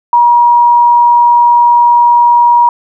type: tone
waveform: sine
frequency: 955 Hz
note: A#5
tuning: 42 cents sharp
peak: -3 dBFS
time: 0.13-2.69 s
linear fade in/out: 2 ms
effects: none